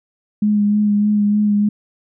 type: tone with vibrato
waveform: sine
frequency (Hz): 207.8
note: G#3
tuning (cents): +1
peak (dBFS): -12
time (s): 0.42-1.69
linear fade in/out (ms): 5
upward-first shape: sine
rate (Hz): 3.3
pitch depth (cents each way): 21
effects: none